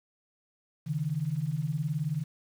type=beating tone pair; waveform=sine; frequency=138.59 / 157.59 Hz; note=C#3 / D#3; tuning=0 / +22 cents; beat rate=19 Hz; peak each=-32 / -30 dBFS; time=0.86-2.24 s; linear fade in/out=20 ms; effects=9-bit